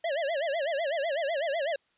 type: tone with vibrato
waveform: square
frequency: 610 Hz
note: D#5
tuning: 34 cents flat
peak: -28 dBFS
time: 0.04-1.76 s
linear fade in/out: 5 ms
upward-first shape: sine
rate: 8 Hz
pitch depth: 210 cents each way
effects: white hiss -70 dBFS RMS until 1.97 s + resampled to 8000 Hz